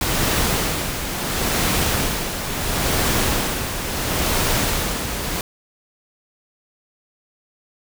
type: noise with tremolo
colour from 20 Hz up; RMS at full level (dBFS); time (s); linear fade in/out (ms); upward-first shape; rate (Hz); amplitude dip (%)
pink; -19; 0.01-5.41; 2; sine; 0.73; 55
effects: none